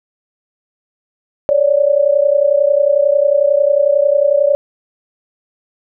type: tone pair together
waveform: sine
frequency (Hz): 556.2 / 587.3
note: C#5 / D5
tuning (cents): +6 / 0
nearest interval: minor second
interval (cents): 94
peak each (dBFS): -12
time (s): 1.49-4.55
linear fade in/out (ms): 0
effects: none